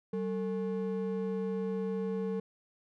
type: ring-modulated tone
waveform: triangle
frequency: 319.9 Hz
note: D#4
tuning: 48 cents sharp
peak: -26 dBFS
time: 0.13-2.4 s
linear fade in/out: 5 ms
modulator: 129 Hz
effects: none